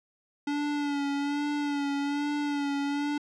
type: tone with vibrato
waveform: square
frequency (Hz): 287.3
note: D4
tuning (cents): -38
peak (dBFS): -28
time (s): 0.47-3.18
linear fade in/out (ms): 5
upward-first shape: sine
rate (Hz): 1.2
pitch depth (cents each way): 34
effects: low-pass 5000 Hz 12 dB/octave